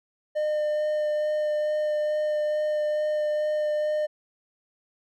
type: tone with vibrato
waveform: triangle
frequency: 605 Hz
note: D#5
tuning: 49 cents flat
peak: -21 dBFS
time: 0.35-4.07 s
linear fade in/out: 20 ms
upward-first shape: sine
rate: 2.3 Hz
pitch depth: 9 cents each way
effects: none